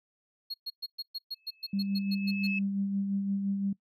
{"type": "tone bursts", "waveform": "triangle", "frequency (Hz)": 4298, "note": "C8", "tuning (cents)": 46, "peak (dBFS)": -32, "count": 13, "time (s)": [0.5, 2.473], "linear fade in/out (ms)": 10, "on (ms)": 41, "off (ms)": 120}
{"type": "tone with exponential growth", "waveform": "sine", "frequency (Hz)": 2600, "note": "E7", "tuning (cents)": -24, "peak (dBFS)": -29, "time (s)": [1.34, 2.59], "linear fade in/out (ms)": 5, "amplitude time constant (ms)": 270}
{"type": "tone with tremolo", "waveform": "sine", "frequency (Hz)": 197.8, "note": "G3", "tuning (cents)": 16, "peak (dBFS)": -26, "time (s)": [1.73, 3.73], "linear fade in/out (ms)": 5, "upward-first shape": "sine", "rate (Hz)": 5.8, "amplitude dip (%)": 40}
{"effects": ["noise-tail reverb RT60 0.1 s tail -21 dB re dry", "tanh soft clip ceiling -16 dBFS"]}